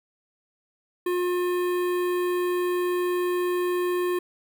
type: tone with notch filter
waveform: square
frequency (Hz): 357.1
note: F4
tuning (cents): +39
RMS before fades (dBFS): -25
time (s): 1.06-4.19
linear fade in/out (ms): 5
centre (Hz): 5700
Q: 0.57
effects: none